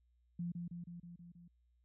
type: tone with echo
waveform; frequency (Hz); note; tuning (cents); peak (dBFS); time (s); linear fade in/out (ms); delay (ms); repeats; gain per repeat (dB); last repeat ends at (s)
sine; 172.8; F3; -18; -37; 0.39-0.52; 5; 160; 6; -3; 1.48
effects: added 60 Hz sine -70 dBFS peak until 1.84 s

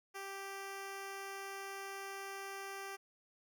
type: tone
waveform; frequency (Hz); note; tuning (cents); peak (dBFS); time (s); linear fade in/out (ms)
10% pulse; 392; G4; 0; -35; 0.14-2.97; 20
effects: none

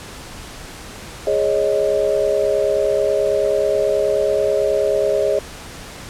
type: chord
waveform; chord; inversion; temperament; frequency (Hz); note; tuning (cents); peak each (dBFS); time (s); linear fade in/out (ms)
sine; Ab suspended fourth; none; just; 415.3 / 553.7 / 623; Ab4 / Db5 / Eb5; 0 / -2 / +2; -19; 1.27-5.39; 2
effects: pink hiss -35 dBFS RMS until 6.09 s + low-pass 10000 Hz 12 dB/octave

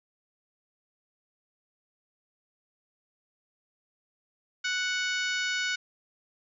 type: harmonic tone with a mistuned harmonic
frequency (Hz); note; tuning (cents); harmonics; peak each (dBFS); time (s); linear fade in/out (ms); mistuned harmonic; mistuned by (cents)
740; F#5; 0; 2 / 3 / 4 / 5 / 6 / 7 / 8 / 9; -30 / -34 / -36 / -38 / -40 / -41 / -42 / -43; 4.64-5.76; 10; 9; +72
effects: none

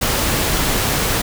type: noise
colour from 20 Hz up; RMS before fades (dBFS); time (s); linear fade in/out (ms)
pink; -18; 0.01-1.22; 10
effects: none

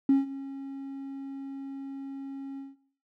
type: tone with ADSR envelope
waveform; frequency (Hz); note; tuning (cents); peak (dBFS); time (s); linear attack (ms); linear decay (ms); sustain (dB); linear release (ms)
triangle; 273.1; C#4; -26; -13; 0.09-2.76; 4; 160; -21; 180
effects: noise-tail reverb RT60 0.6 s tail -17 dB re dry + tanh soft clip ceiling -15 dBFS

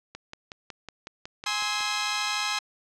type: click train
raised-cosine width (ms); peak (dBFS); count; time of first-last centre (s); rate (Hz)
0.2; -21; 10; 0.15-1.807; 5.43
type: chord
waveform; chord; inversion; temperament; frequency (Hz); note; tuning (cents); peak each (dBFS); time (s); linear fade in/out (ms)
10% pulse; Ab augmented; none; equal with one note detuned; 830.6 / 1046.5 / 1287.7; Ab5 / C6 / E6; 0 / 0 / -41; -22; 1.46-2.59; 5
effects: low-pass 7000 Hz 12 dB/octave

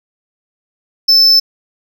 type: tone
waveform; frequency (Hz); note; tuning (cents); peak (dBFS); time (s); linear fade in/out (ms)
triangle; 5274; E8; 0; -4; 1.08-1.4; 10
effects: none

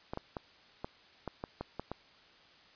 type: clicks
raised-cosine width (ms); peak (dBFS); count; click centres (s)
1; -23; 9; 0.135 / 0.174 / 0.368 / 0.845 / 1.277 / 1.439 / 1.61 / 1.796 / 1.916
effects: white hiss -60 dBFS RMS until 2.75 s + resampled to 11025 Hz

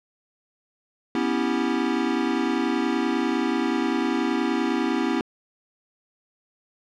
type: chord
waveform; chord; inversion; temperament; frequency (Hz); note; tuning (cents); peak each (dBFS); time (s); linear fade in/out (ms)
square; C# half-diminished seventh; third; equal with one note detuned; 246.9 / 277.2 / 326.2 / 392; B3 / C#4 / E4 / G4; 0 / 0 / -18 / 0; -27 / -28 / -27 / -31; 1.15-5.21; 2
effects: low-pass 4000 Hz 12 dB/octave

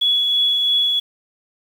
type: tone with tremolo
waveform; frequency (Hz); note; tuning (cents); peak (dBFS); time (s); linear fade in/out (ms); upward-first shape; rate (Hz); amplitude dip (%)
sine; 3381; G#7; +30; -13; 0.01-1; 10; triangle; 3; 30
effects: 7-bit

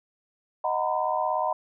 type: chord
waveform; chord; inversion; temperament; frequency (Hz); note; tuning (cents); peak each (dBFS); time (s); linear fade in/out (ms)
sine; B major seventh; first; equal with one note detuned; 622.3 / 740 / 932.3 / 1009.1; D#5 / F#5 / A#5 / B5; 0 / 0 / 0 / +37; -29; 0.64-1.53; 5
effects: none

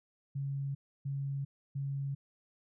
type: tone bursts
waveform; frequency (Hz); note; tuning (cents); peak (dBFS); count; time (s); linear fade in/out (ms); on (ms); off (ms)
sine; 138.59; C#3; 0; -33; 3; 0.35-2.15; 10; 400; 300
effects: none

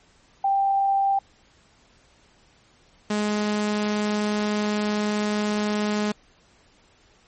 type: tone pair in turn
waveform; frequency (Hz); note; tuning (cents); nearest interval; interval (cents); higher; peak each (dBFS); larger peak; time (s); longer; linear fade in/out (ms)
sine / sawtooth; 787 / 209.6; G5 / G#3; +7 / +16; octave + major seventh; 2291; first; -18; neither; 0.44-1.19 / 3.1-6.12; second; 5
effects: pink hiss -58 dBFS RMS until 7.27 s + MP3 32 kbps

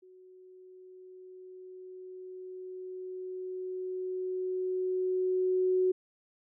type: tone with level ramp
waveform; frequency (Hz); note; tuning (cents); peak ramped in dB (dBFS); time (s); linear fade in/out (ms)
sine; 370; F#4; 0; -53 to -23; 0.02-5.92; 10
effects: none

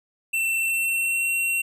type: tone with pitch glide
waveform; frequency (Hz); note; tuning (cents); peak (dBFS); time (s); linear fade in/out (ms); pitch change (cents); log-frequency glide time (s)
square; 2688 to 2729; E7 to F7; +33 to -41; -22; 0.33-1.62; 10; +26; 0.58-1.32
effects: none

